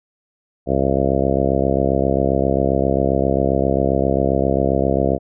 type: harmonic tone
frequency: 67.5 Hz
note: C#2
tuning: 45 cents flat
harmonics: 1 / 2 / 3 / 4 / 5 / 6 / 7 / 8 / 9 / 10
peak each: -24 / -24 / -24 / -24 / -24 / -24 / -24 / -24 / -24 / -24 dBFS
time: 0.66-5.19 s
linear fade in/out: 50 ms
effects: none

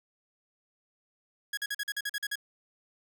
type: tone bursts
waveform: sawtooth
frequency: 1661.2 Hz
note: G#6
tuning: in tune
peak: -27 dBFS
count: 10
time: 1.53-2.356 s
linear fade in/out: 5 ms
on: 43 ms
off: 44 ms
effects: none

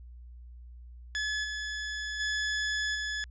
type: tone with level steps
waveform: sawtooth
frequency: 1711 Hz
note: A6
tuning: 49 cents flat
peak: -26 / -30 / -25 / -28 dBFS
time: 1.15-3.24 s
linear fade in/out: 0 ms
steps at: 1.43 / 2.19 / 2.94 s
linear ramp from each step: 20 ms
effects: added 60 Hz sine -45 dBFS peak until 3.3 s + resampled to 16000 Hz

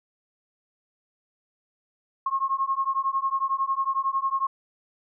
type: beating tone pair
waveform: sine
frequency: 1075 / 1086 Hz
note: C6 / C#6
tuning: +47 / -36 cents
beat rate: 11 Hz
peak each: -26 dBFS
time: 2.26-4.47 s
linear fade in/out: 5 ms
effects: none

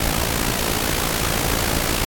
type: noise with amplitude modulation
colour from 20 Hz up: pink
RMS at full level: -18 dBFS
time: 0-2.05 s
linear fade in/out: 5 ms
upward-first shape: sine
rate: 56.1 Hz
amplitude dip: 70%
effects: AAC 64 kbps

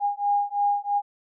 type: beating tone pair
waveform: sine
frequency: 813 / 816 Hz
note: G#5 / G#5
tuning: -37 / -31 cents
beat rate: 3 Hz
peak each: -24 dBFS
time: 0-1.02 s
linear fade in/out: 50 ms
effects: none

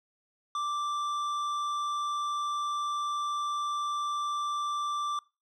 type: tone with tanh clipping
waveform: sine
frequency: 1174.7 Hz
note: D6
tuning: in tune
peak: -31 dBFS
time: 0.55-5.19 s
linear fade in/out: 2 ms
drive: 11 dB
effects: noise-tail reverb RT60 0.3 s tail -23 dB re dry

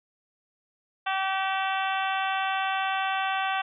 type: harmonic tone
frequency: 384.3 Hz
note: G4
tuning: 34 cents flat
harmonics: 2 / 3 / 4 / 5 / 6 / 7 / 8 / 9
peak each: -28 / -32 / -32 / -37 / -40 / -35 / -40 / -40 dBFS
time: 1.06-3.62 s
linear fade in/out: 10 ms
effects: none

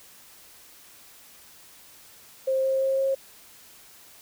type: tone with pitch steps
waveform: sine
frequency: 529 / 532.4 / 535.8 / 539.2 Hz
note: C5 / C5 / C5 / C#5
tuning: +19 / +30 / +41 / -48 cents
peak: -21 dBFS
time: 2.47-3.15 s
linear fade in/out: 10 ms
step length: 170 ms
effects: white hiss -51 dBFS RMS until 4.21 s

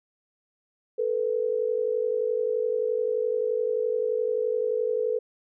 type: tone pair together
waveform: sine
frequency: 439.6 / 491.2 Hz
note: A4 / B4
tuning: -2 / -9 cents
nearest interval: major second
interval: 193 cents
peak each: -26 dBFS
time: 0.98-5.19 s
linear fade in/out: 10 ms
effects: none

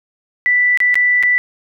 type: tone with dropouts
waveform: sine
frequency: 1975.5 Hz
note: B6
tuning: in tune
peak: -10 dBFS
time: 0.46-1.38 s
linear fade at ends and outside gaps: 0 ms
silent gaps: 0.774-0.803 / 0.943-0.955 / 1.227-1.234 s
effects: none

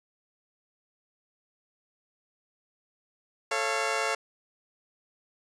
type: chord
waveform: 15% pulse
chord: A augmented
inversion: none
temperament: just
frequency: 440 / 550 / 687.5 Hz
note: A4 / C#5 / E#5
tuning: 0 / -14 / -27 cents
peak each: -25 dBFS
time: 3.51-4.15 s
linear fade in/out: 5 ms
effects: resampled to 22050 Hz + 9-bit

